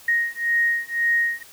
sine beating tone pair, 1869 / 1870.9 Hz, A#6 / A#6, +4 / +6 cents, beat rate 1.9 Hz, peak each -22 / -22 dBFS, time 0.08-1.43 s, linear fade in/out 5 ms, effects white hiss -47 dBFS RMS until 1.52 s

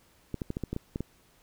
clicks, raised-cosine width 3 ms, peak -19 dBFS, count 9, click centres 0.343 / 0.418 / 0.504 / 0.569 / 0.637 / 0.73 / 0.764 / 0.959 / 1.006 s, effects pink hiss -63 dBFS RMS until 1.42 s

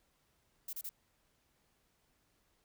violet noise bursts, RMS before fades -42 dBFS, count 3, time 0.68-0.893 s, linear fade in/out 5 ms, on 51 ms, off 30 ms, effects pink hiss -75 dBFS RMS until 2.64 s

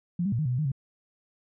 sine tone with pitch steps, 174.4 / 199.7 / 116.5 / 155 / 124.4 / 125.2 / 154.3 / 135 Hz, F3 / G3 / A#2 / D#3 / B2 / B2 / D#3 / C#3, -2 / +32 / -1 / -6 / +13 / +24 / -14 / -45 cents, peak -24 dBFS, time 0.19-0.718 s, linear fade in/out 5 ms, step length 66 ms, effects none

